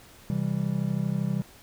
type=chord; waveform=triangle; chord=C major; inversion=none; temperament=just; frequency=130.81 / 163.52 / 196.22 Hz; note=C3 / E3 / G3; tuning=0 / -14 / +2 cents; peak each=-28 / -27 / -27 dBFS; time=0.3-1.42 s; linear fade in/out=0 ms; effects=pink hiss -52 dBFS RMS until 1.62 s